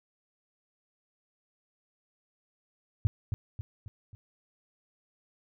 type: tone with echo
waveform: sine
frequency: 103.8 Hz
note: G#2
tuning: in tune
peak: -20 dBFS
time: 3.05-3.07 s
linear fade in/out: 0 ms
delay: 270 ms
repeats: 4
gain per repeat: -6 dB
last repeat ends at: 4.15 s
effects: none